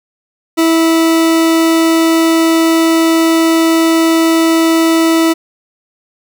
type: tone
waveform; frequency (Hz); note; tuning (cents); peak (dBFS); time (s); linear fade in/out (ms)
40% pulse; 327.1; E4; -13; -7; 0.57-5.34; 20
effects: none